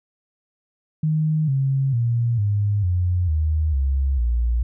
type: tone with pitch steps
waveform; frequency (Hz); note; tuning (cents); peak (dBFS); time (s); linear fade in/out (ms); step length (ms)
sine; 155.56 / 135.42 / 117.89 / 102.63 / 89.35 / 77.78 / 67.71 / 58.95; D#3 / C#3 / A#2 / G#2 / F2 / D#2 / C#2 / A#1; 0 / -40 / +20 / -20 / +40 / 0 / -40 / +20; -17; 1.03-4.63; 5; 450
effects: none